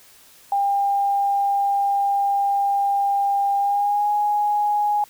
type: tone with pitch glide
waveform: sine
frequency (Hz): 800 to 830.1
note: G5 to G#5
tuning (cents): +35 to -1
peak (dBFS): -17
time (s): 0.52-5.04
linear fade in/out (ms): 2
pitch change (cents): +64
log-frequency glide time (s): 3.58-4.1
effects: white hiss -50 dBFS RMS until 5.09 s